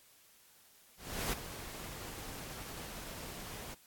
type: noise with ADSR envelope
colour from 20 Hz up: pink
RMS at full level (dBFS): -35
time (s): 0.97-3.75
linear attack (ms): 360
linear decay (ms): 10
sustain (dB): -11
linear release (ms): 17
effects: white hiss -63 dBFS RMS until 3.86 s + AAC 64 kbps